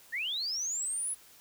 sine linear sweep, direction up, 1729 to 10540 Hz, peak -31 dBFS, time 0.12-1.15 s, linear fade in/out 20 ms, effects white hiss -57 dBFS RMS until 1.4 s

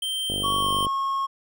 square tone, 3136 Hz, G7, in tune, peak -26 dBFS, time 0.02-0.86 s, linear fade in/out 5 ms
click train, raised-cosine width 2 ms, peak -19 dBFS, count 29, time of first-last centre 0.3-0.868 s, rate 49.3 Hz
triangle tone with pitch glide, 1117 to 1088.3 Hz, C#6 to C#6, +13 to -32 cents, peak -21 dBFS, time 0.43-1.27 s, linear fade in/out 20 ms, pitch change -45 cents, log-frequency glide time 0.6-0.68 s
effects none

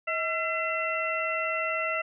harmonic tone with a mistuned harmonic, 676 Hz, E5, 43 cents sharp, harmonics 1 / 2 / 3 / 4, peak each -32 / -32 / -32 / -32 dBFS, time 0.07-2.02 s, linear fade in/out 10 ms, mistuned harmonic 1, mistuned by -99 cents, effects none

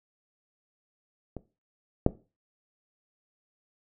clicks, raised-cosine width 2 ms, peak -23 / -6 dBFS, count 2, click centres 1.367 / 2.064 s, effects noise-tail reverb RT60 0.3 s tail -17 dB re dry

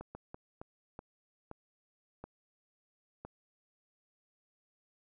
slowing click train, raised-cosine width 1 ms, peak -30 dBFS, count 8, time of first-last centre 0.01-3.25 s, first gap 140 ms, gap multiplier 1.39, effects none

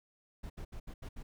brown noise bursts at uneven times, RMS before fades -43 dBFS, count 6, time 0.43-0.5 / 0.57-0.65 / 0.72-0.8 / 0.87-0.94 / 1.02-1.09 / 1.16-1.23 s, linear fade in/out 10 ms, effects none

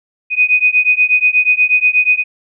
sine beating tone pair, 2489 / 2497.3 Hz, D#7 / D#7, 0 / +6 cents, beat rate 8.3 Hz, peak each -12 dBFS, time 0.3-2.24 s, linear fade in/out 50 ms, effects none

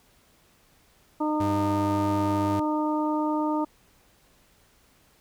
harmonic tone, 304.9 Hz, D#4, 35 cents flat, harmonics 1 / 2 / 3 / 4, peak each -25 / -32 / -29 / -35 dBFS, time 1.2-3.65 s, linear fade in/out 10 ms
35% pulse tone, 98.3 Hz, G2, 5 cents sharp, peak -27 dBFS, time 1.4-2.6 s, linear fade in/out 5 ms
effects pink hiss -61 dBFS RMS until 5.2 s

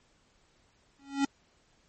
square tone with exponential growth, 277.2 Hz, C#4, in tune, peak -22 dBFS, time 0.99-1.25 s, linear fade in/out 5 ms, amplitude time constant 55 ms, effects pink hiss -67 dBFS RMS until 1.88 s + MP3 32 kbps

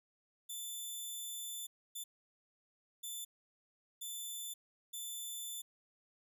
10% pulse tone bursts at uneven times, 3520 Hz, A7, in tune, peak -34 dBFS, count 5, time 0.49-1.67 / 1.95-2.04 / 3.03-3.25 / 4.01-4.54 / 4.93-5.62 s, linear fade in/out 10 ms, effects none

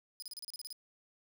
sawtooth tone bursts, 4998 Hz, D#8, 7 cents sharp, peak -39 dBFS, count 10, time 0.2-0.727 s, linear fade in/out 0 ms, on 23 ms, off 33 ms, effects none

